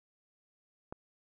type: click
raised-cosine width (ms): 1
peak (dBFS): -27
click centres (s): 0.925
effects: none